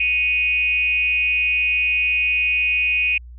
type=tone with frequency modulation; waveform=sine; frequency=2497 Hz; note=D#7; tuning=6 cents sharp; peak=-16 dBFS; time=0-3.18 s; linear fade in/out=5 ms; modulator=287 Hz; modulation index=0.52; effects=added 60 Hz sine -36 dBFS peak until 3.38 s